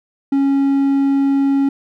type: tone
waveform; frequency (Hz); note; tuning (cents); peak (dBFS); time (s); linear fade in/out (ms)
triangle; 275.8; C#4; -9; -10; 0.32-1.69; 5
effects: none